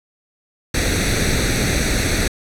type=noise with comb filter; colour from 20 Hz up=pink; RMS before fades=-18 dBFS; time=0.74-2.28 s; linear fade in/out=5 ms; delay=0.49 ms; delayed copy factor=+0.75; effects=low-pass 10000 Hz 12 dB/octave